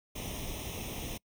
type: noise with comb filter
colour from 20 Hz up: pink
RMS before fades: -39 dBFS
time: 0.15-1.18 s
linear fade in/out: 10 ms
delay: 0.33 ms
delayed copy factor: +0.8
effects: noise-tail reverb RT60 0.1 s tail -26 dB re dry